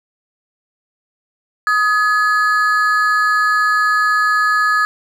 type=ring-modulated tone; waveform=triangle; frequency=1476 Hz; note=F#6; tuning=5 cents flat; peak=-7 dBFS; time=1.67-4.85 s; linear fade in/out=0 ms; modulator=222 Hz; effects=none